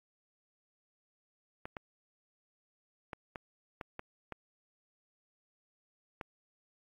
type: clicks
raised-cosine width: 0.5 ms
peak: -25 dBFS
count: 8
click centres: 1.655 / 1.768 / 3.132 / 3.358 / 3.812 / 3.994 / 4.323 / 6.212 s
effects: AAC 64 kbps